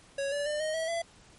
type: tone with pitch steps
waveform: square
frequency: 554.4 / 576.3 / 599 / 622.7 / 647.2 / 672.8 Hz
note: C#5 / D5 / D5 / D#5 / E5 / E5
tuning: 0 / -33 / +34 / +1 / -32 / +35 cents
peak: -30 dBFS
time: 0.18-1.02 s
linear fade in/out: 5 ms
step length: 140 ms
effects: pink hiss -57 dBFS RMS until 1.38 s + MP3 48 kbps